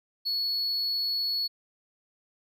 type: tone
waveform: triangle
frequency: 4388 Hz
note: C#8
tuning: 18 cents flat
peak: -25 dBFS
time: 0.25-1.48 s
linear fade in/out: 20 ms
effects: none